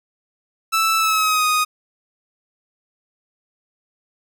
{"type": "tone with pitch glide", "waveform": "sawtooth", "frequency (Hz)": [1318.5, 1244.5], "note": ["E6", "D#6"], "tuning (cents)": [0, 0], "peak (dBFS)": -12, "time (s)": [0.72, 1.65], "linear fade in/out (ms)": 20, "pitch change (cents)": -100, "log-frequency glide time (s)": [0.98, 1.45], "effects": []}